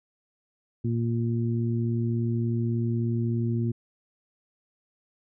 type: harmonic tone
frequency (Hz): 116.54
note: A#2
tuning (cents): 0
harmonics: 1 / 2 / 3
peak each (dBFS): -25 / -29 / -34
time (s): 0.84-3.72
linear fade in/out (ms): 10
effects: none